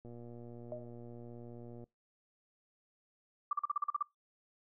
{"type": "click train", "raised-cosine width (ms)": 2, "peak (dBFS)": -38, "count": 214, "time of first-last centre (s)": [0.05, 1.84], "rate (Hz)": 119}
{"type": "tone with exponential decay", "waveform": "sine", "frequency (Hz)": 613, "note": "D#5", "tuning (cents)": -26, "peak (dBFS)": -36, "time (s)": [0.72, 0.95], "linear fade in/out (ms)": 1, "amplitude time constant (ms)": 48}
{"type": "tone bursts", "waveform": "sine", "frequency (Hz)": 1174.7, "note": "D6", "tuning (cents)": 0, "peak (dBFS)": -29, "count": 9, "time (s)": [3.51, 4.027], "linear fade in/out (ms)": 5, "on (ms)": 21, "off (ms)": 41}
{"effects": ["noise-tail reverb RT60 0.2 s tail -24 dB re dry"]}